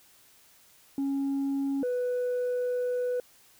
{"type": "tone pair in turn", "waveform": "sine", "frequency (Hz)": [275.8, 494.8], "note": ["C#4", "B4"], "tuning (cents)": [-9, 3], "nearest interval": "minor seventh", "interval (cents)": 1012, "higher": "second", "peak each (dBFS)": -24, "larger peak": "neither", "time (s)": [[0.98, 1.83], [1.83, 3.2]], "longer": "second", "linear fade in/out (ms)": 2, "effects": ["tanh soft clip ceiling -25 dBFS", "white hiss -59 dBFS RMS until 3.59 s"]}